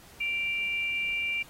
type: tone pair together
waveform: sine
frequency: 2349 / 2795 Hz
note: D7 / F7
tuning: 0 / +1 cents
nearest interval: minor third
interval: 301 cents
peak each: -28 / -35 dBFS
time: 0.2-1.43 s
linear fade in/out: 10 ms
effects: pink hiss -53 dBFS RMS until 1.49 s + AAC 48 kbps